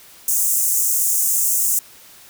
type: high-pass noise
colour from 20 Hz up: pink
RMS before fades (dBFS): -18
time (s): 0.28-1.79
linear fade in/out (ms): 2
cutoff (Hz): 6600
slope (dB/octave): 48
effects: white hiss -45 dBFS RMS until 2.29 s